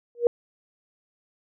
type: tone with exponential growth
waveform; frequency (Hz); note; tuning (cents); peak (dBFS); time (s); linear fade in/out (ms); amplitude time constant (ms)
sine; 475.8; A#4; +35; -11; 0.15-0.27; 1; 24
effects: none